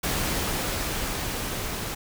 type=noise with level ramp; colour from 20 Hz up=pink; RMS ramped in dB=-26 to -32 dBFS; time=0.03-1.95 s; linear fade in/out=10 ms; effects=none